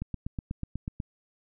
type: click train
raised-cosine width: 5 ms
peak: -20 dBFS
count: 9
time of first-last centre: 0.02-1.002 s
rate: 8.15 Hz
effects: none

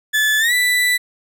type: tone with pitch glide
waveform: 35% pulse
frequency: 1733 to 1979.2 Hz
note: A6 to B6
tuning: -27 to +3 cents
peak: -12 dBFS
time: 0.13-0.98 s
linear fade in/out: 20 ms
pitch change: +230 cents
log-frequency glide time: 0.39-0.53 s
effects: none

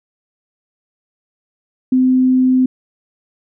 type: tone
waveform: sine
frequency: 256.8 Hz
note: C4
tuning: 32 cents flat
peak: -9 dBFS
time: 1.92-2.66 s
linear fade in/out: 5 ms
effects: none

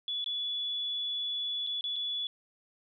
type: tone with dropouts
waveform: sine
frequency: 3424 Hz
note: A7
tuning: 48 cents flat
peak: -31 dBFS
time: 0.08-2.27 s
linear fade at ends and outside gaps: 1 ms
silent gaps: 0.243-0.261 / 1.666-1.671 / 1.81-1.84 / 1.959-1.963 s
effects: none

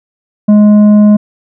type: tone with tanh clipping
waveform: sine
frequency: 209.2 Hz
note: G#3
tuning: 13 cents sharp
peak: -3 dBFS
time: 0.48-1.17 s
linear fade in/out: 10 ms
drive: 7 dB
effects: none

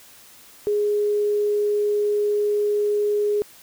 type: tone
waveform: sine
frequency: 415.3 Hz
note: G#4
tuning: in tune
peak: -18 dBFS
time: 0.67-3.42 s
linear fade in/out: 0 ms
effects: white hiss -48 dBFS RMS until 3.62 s

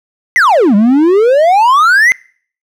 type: exponential two-way sweep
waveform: triangle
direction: down then up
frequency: 2100 to 196 to 2100 Hz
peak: -3 dBFS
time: 0.36-2.12 s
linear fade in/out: 0 ms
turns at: 0.75 s
effects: noise-tail reverb RT60 0.5 s tail -25 dB re dry

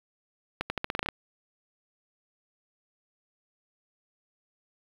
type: accelerating click train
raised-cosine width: 0.3 ms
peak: -12 dBFS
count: 10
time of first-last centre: 0.61-1.087 s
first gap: 90 ms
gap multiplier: 0.86
effects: low-pass 4000 Hz 12 dB/octave + 7-bit

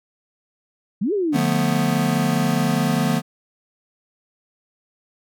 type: exponential two-way sweep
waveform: sine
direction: up then down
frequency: 173.5 to 433.3 to 268 Hz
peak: -18 dBFS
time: 1.01-1.37 s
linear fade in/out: 10 ms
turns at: 1.13 s
type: chord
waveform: square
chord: B half-diminished seventh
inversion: first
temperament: just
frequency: 148.16 / 177.8 / 222.2 / 246.9 Hz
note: D3 / F3 / A3 / B3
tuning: +16 / +31 / +17 / 0 cents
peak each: -24 dBFS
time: 1.32-3.22 s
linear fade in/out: 50 ms
effects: none

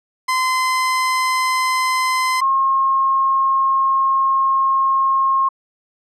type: tone pair in turn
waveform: 30% pulse / sine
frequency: 1030 / 1075.3 Hz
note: C6 / C6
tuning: -28 / +47 cents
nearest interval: minor second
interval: 75 cents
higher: second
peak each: -13 dBFS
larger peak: neither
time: 0.28-2.41 / 2.41-5.49 s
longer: second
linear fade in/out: 10 ms
effects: low-pass 10000 Hz 12 dB/octave

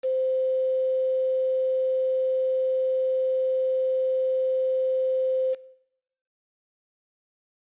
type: tone with quantisation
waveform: sine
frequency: 520 Hz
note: C5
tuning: 11 cents flat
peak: -22 dBFS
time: 0.03-5.55 s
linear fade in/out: 20 ms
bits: 7
effects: noise-tail reverb RT60 0.8 s tail -19 dB re dry + resampled to 8000 Hz

